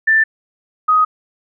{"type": "tone pair in turn", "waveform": "sine", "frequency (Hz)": [1773, 1253.7], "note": ["A6", "D#6"], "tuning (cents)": [13, 13], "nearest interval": "tritone", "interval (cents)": 600, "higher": "first", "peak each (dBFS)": -9, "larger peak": "neither", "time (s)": [[0.07, 0.24], [0.88, 1.05]], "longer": "neither", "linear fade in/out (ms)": 10, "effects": []}